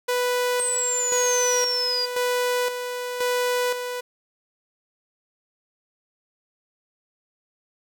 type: tone with tremolo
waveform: sawtooth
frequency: 493.9 Hz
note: B4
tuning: in tune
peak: -17 dBFS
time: 0.08-4.01 s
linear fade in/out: 10 ms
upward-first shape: square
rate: 0.96 Hz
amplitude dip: 55%
type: exponential sweep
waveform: sine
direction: down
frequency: 8372 to 4770 Hz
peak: -22 dBFS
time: 0.59-2.06 s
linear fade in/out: 10 ms
effects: none